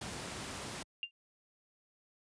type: noise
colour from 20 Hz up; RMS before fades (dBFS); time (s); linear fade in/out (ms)
pink; -42; 0.01-0.83; 5
type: tone with exponential decay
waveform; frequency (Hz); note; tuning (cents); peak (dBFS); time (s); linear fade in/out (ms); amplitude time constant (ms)
sine; 2794; F7; 0; -31; 1.03-1.11; 1; 16
effects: high-pass 80 Hz 12 dB/octave + resampled to 22050 Hz